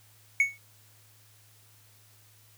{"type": "tone with exponential decay", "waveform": "triangle", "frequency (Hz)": 2217, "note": "C#7", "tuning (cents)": 0, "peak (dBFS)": -15, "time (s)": [0.4, 0.58], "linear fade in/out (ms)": 2, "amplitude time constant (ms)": 38, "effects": ["added 106 Hz sine -60 dBFS peak until 2.57 s", "white hiss -60 dBFS RMS until 2.57 s"]}